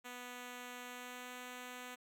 5% pulse tone with pitch glide, 246.9 to 248.9 Hz, B3 to B3, 0 to +14 cents, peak -35 dBFS, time 0.04-1.96 s, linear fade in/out 20 ms, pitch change +14 cents, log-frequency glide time 0.86-1.32 s, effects none

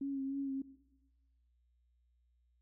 sine tone with vibrato, 273.3 Hz, C#4, 24 cents flat, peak -35 dBFS, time 0.01-0.62 s, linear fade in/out 5 ms, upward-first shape sine, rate 3.3 Hz, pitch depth 30 cents each way, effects noise-tail reverb RT60 1.0 s tail -17 dB re dry + added 60 Hz sine -70 dBFS peak until 2.61 s

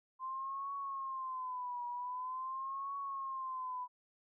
sine tone with vibrato, 1038 Hz, C6, 14 cents flat, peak -38 dBFS, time 0.19-3.88 s, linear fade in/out 50 ms, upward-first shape triangle, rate 0.45 Hz, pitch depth 130 cents each way, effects none

